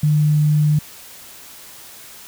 sine tone, 150.4 Hz, D3, 42 cents sharp, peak -12 dBFS, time 0.03-0.79 s, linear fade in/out 5 ms, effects white hiss -40 dBFS RMS until 2.27 s

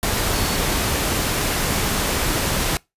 sine tone in noise, 4435 Hz, C#8, in tune, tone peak -32 dBFS, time 0.34-0.56 s, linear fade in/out 0 ms, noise pink, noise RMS -21 dBFS, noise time 0.03-2.77 s, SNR -14 dB, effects noise-tail reverb RT60 0.2 s tail -23 dB re dry + resampled to 32000 Hz

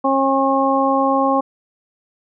harmonic tone, 270.8 Hz, C#4, 40 cents flat, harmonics 1 / 2 / 3 / 4, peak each -19 / -19 / -19 / -19 dBFS, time 0.04-1.41 s, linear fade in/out 10 ms, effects none

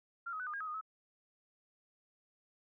sine tone with pitch steps, 1384 / 1267 / 1495 / 1216 / 1623 / 1273 / 1229 / 1291 Hz, F6 / D#6 / F#6 / D#6 / G#6 / D#6 / D#6 / E6, -16 / +31 / +17 / -40 / -40 / +39 / -22 / -37 cents, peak -38 dBFS, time 0.26-0.812 s, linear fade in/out 10 ms, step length 69 ms, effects none

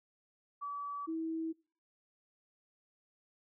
sine tone pair in turn, 1147 / 323.9 Hz, D6 / E4, -41 / -30 cents, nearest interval octave + minor seventh, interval 2189 cents, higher first, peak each -37 / -34 dBFS, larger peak second, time 0.61-1.07 / 1.07-1.53 s, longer neither, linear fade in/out 20 ms, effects noise-tail reverb RT60 0.4 s tail -25 dB re dry

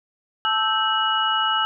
sine tone cluster, 875 / 1315 / 1561 / 2916 Hz, A5 / E6 / G6 / F#7, -10 / -5 / -8 / -26 cents, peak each -25 / -22 / -28 / -23 dBFS, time 0.45-1.65 s, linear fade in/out 0 ms, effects none

